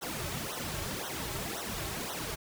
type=noise with flanger; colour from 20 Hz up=pink; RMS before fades=-37 dBFS; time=0.01-2.36 s; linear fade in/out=20 ms; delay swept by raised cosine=0.41 to 4.21 ms; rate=1.9 Hz; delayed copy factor=-0.95; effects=none